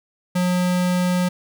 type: tone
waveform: square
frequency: 180 Hz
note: F#3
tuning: 47 cents flat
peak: -18 dBFS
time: 0.35-1.29 s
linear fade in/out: 10 ms
effects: none